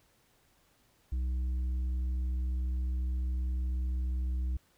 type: harmonic tone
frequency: 62.9 Hz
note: B1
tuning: 32 cents sharp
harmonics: 1 / 3 / 5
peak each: -29 / -50 / -53 dBFS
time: 1.12-4.57 s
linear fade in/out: 5 ms
effects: pink hiss -68 dBFS RMS until 4.77 s